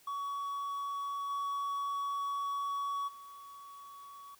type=tone with level steps; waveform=triangle; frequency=1126 Hz; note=C#6; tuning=27 cents sharp; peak=-33 / -31 / -46 dBFS; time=0.07-4.35 s; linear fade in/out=5 ms; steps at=1.29 / 3.07 s; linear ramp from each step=20 ms; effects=white hiss -63 dBFS RMS until 4.39 s